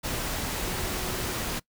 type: tone in noise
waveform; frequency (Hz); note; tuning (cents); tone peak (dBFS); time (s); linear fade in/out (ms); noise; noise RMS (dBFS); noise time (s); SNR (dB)
sine; 369.8; F#4; -1; -39; 0.62-1.34; 20; pink; -31; 0.03-1.6; -11
effects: noise-tail reverb RT60 0.1 s tail -21 dB re dry

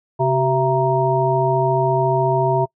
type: harmonic tone with a mistuned harmonic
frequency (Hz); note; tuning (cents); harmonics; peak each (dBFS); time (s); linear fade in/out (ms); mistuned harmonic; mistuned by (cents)
133.5; C3; +35; 1 / 3 / 5 / 7; -20 / -20 / -20 / -20; 0.19-2.66; 20; 3; -81
effects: noise-tail reverb RT60 0.1 s tail -25 dB re dry

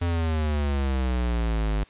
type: exponential sweep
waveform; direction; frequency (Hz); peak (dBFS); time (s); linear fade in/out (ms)
square; down; 87.31 to 50.5; -23; 0.01-1.84; 10
effects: white hiss -54 dBFS RMS until 1.89 s + resampled to 8000 Hz

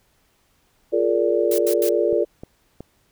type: chord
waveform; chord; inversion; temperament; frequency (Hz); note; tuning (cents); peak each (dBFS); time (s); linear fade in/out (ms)
sine; Bb dominant seventh; second; just; 349.6 / 419.5 / 466.2 / 582.7; F4 / Ab4 / Bb4 / D5; +2 / +17 / 0 / -14; -22; 0.92-2.25; 20
type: noise bursts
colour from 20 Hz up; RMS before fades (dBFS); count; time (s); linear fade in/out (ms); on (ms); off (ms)
blue; -28; 3; 1.51-1.892; 5; 74; 80
type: clicks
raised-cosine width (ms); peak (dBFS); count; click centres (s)
2; -21; 3; 2.128 / 2.435 / 2.806
effects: pink hiss -63 dBFS RMS until 3.11 s

